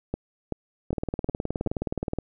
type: two click trains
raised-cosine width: 2 ms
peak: -14 / -14 dBFS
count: 5 / 25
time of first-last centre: 0.14-1.673 / 0.93-2.187 s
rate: 2.61 / 19.1 Hz
effects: none